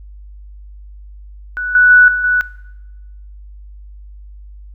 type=tone with level steps; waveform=sine; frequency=1480 Hz; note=F#6; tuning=in tune; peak=-18 / -6 / -4 / -16 / -11 dBFS; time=1.57-2.41 s; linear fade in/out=0 ms; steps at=1.75 / 1.9 / 2.08 / 2.24 s; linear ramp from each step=2 ms; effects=noise-tail reverb RT60 1.0 s tail -19 dB re dry + added 50 Hz sine -33 dBFS peak until 4.74 s